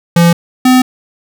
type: tone pair in turn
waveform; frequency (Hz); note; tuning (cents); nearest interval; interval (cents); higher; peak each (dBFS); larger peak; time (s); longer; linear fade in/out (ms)
square; 170.6 / 254.9; F3 / C4; -40 / -45; perfect fifth; 695; second; -5; neither; 0.16-0.33 / 0.65-0.82; neither; 5
effects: none